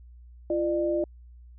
sine tone pair together, 342.1 / 600 Hz, F4 / D5, -36 / +37 cents, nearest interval minor seventh, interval 973 cents, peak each -26 dBFS, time 0.5-1.04 s, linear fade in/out 2 ms, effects added 60 Hz sine -46 dBFS peak until 1.58 s

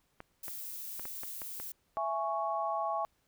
clicks, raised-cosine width 0.5 ms, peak -29 dBFS, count 7, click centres 0.204 / 0.482 / 0.996 / 1.054 / 1.234 / 1.418 / 1.6 s
violet noise, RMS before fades -42 dBFS, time 0.43-1.72 s, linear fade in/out 5 ms
sine chord, C# minor, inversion first, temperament just, 665.2 / 831.5 / 1108.7 Hz, E5 / G#5 / C#6, +16 / +2 / 0 cents, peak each -35 dBFS, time 1.97-3.05 s, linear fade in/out 0 ms
effects pink hiss -74 dBFS RMS until 3.27 s

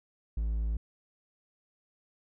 triangle tone, 55 Hz, A1, in tune, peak -26 dBFS, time 0.37-0.77 s, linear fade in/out 5 ms, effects none

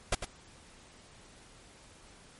pink noise with echo, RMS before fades -27 dBFS, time 0.12-0.15 s, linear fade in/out 5 ms, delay 100 ms, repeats 1, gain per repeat -9 dB, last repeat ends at 0.25 s, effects pink hiss -56 dBFS RMS until 2.39 s + MP3 48 kbps

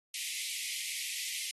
pink high-pass noise, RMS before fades -38 dBFS, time 0.14-1.51 s, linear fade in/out 2 ms, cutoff 2000 Hz, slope 96 dB/octave, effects AAC 32 kbps

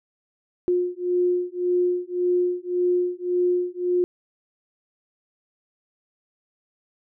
sine beating tone pair, 356.4 / 358.2 Hz, F4 / F4, +35 / +44 cents, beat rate 1.8 Hz, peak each -23 dBFS, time 0.68-4.04 s, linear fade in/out 0 ms, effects none

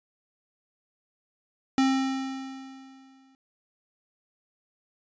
square tone with exponential decay, 266.1 Hz, C4, 29 cents sharp, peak -19 dBFS, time 1.78-3.35 s, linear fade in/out 1 ms, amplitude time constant 340 ms, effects resampled to 16000 Hz

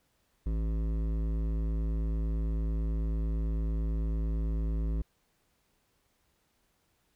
sine tone with hard clipping, 54.5 Hz, A1, 16 cents flat, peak -30 dBFS, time 0.46-5.02 s, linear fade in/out 5 ms, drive 13 dB, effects pink hiss -73 dBFS RMS until 7.15 s

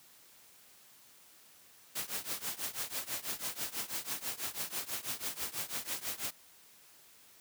white noise with tremolo, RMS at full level -35 dBFS, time 1.95-6.31 s, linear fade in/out 10 ms, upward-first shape triangle, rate 6.1 Hz, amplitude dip 95%, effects white hiss -60 dBFS RMS until 7.4 s + high-pass 80 Hz 12 dB/octave

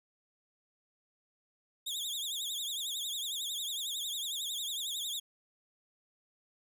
sawtooth tone with vibrato, 3526 Hz, A7, 3 cents sharp, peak -32 dBFS, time 1.86-5.2 s, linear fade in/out 10 ms, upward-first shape triangle, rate 11 Hz, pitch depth 170 cents each way, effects none

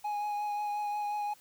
triangle tone with vibrato, 830.6 Hz, G#5, in tune, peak -29 dBFS, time 0.04-1.34 s, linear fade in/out 10 ms, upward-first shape triangle, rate 5.6 Hz, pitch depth 19 cents each way, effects white hiss -60 dBFS RMS until 1.4 s

